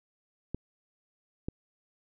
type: clicks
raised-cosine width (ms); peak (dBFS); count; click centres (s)
3; -20; 2; 0.546 / 1.485
effects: none